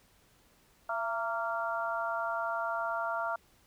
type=harmonic tone with a mistuned harmonic; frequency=231.1 Hz; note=A#3; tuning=15 cents flat; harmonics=3 / 4 / 5 / 6; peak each=-35 / -37 / -39 / -35 dBFS; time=0.89-3.36 s; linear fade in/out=5 ms; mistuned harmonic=3; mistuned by=-49 cents; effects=pink hiss -65 dBFS RMS until 3.66 s